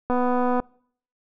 click train, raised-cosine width 1 ms, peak -11 dBFS, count 125, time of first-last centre 0.1-0.6 s, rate 248 Hz, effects noise-tail reverb RT60 0.6 s tail -26 dB re dry

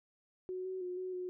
sine tone with pitch steps, 369.1 / 374.7 / 360.7 / 370.2 / 363.4 Hz, F#4 / F#4 / F#4 / F#4 / F#4, -4 / +22 / -44 / +1 / -31 cents, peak -37 dBFS, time 0.49-1.29 s, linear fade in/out 0 ms, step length 160 ms, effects none

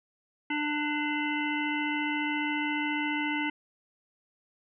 harmonic tone with a mistuned harmonic, 297.6 Hz, D4, 23 cents sharp, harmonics 1 / 3 / 5 / 7 / 9 / 10, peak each -31 / -35 / -37 / -33 / -39 / -41 dBFS, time 0.5-3.5 s, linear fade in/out 5 ms, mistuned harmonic 7, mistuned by -21 cents, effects none

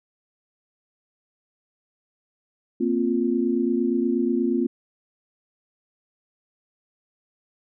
sine chord, Bb suspended second, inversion none, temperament equal, 233.1 / 261.6 / 349.2 Hz, Bb3 / C4 / F4, 0 / 0 / 0 cents, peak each -24 dBFS, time 2.8-4.67 s, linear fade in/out 10 ms, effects none

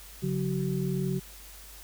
sine tone cluster, 142 / 183.3 / 378.8 Hz, C#3 / F#3 / F#4, +42 / -16 / +41 cents, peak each -30 / -30 / -34 dBFS, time 0.22-1.2 s, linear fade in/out 20 ms, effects added 50 Hz sine -49 dBFS peak until 1.83 s + white hiss -49 dBFS RMS until 1.83 s

